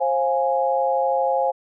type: chord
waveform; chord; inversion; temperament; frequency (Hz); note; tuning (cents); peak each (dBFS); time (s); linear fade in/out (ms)
sine; F minor; second; equal with one note detuned; 531.8 / 698.5 / 830.6; C5 / F5 / Ab5; +28 / 0 / 0; -21 / -24 / -22; 0-1.52; 20
effects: none